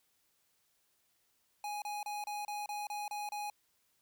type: tone bursts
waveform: square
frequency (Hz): 830.6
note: G#5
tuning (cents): 0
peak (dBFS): -38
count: 9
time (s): 1.64-3.5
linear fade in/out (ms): 2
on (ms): 180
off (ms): 30
effects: white hiss -75 dBFS RMS until 4.01 s